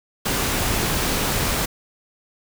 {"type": "noise", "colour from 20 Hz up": "pink", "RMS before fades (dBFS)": -22, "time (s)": [0.25, 1.66], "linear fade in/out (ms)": 10, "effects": []}